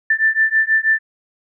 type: beating tone pair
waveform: sine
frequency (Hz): 1768 / 1774.2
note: A6 / A6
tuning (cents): +8 / +14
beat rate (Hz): 6.2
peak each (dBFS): -16 / -16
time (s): 0.1-0.99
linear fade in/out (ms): 5
effects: none